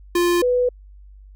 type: tone pair in turn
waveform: square / sine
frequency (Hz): 349.2 / 494.9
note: F4 / B4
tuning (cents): 0 / +4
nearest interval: tritone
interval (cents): 604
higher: second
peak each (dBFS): -16 / -15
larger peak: second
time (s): 0.15-0.42 / 0.42-0.69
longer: neither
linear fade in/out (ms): 5
effects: added 49 Hz sine -41 dBFS peak until 1.35 s